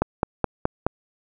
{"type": "click train", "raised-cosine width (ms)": 1, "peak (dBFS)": -5, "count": 5, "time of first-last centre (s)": [0.02, 0.866], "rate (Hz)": 4.73, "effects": []}